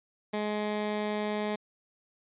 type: tone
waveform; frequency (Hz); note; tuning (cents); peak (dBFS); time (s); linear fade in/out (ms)
15% pulse; 210.4; G#3; +23; -23; 0.33-1.56; 10
effects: resampled to 8000 Hz